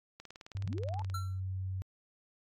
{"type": "click train", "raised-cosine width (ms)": 0.2, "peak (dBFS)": -31, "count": 18, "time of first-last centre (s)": [0.2, 1.099], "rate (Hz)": 18.9}
{"type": "tone with pitch glide", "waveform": "sine", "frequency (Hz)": [97.9, 94.18], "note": ["G2", "F#2"], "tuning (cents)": [-2, 31], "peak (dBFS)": -34, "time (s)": [0.55, 1.82], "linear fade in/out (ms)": 0, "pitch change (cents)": -67, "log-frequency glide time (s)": [0.73, 1.19]}
{"type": "linear sweep", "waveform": "sine", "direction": "up", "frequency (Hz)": [82.41, 907], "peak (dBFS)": -39, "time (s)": [0.64, 1.02], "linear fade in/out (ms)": 0}
{"type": "tone with exponential decay", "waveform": "square", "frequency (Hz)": 1353, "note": "E6", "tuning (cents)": 45, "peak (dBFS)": -36, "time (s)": [1.14, 1.4], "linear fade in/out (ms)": 5, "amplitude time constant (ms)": 56}
{"effects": ["AAC 64 kbps"]}